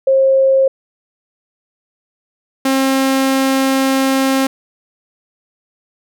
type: tone pair in turn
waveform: sine / sawtooth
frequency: 535 / 267.5 Hz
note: C5 / C4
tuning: +38 / +38 cents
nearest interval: octave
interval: 1200 cents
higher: first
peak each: -8 dBFS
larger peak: neither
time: 0.07-0.68 / 2.65-4.47 s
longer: second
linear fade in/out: 5 ms
effects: none